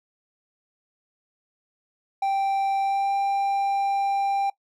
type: tone with pitch glide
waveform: triangle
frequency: 784 to 792.2 Hz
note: G5 to G5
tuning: 0 to +18 cents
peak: -19 dBFS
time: 2.22-4.5 s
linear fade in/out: 5 ms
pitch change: +18 cents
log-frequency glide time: 2.82-3.13 s
effects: noise-tail reverb RT60 0.1 s tail -21 dB re dry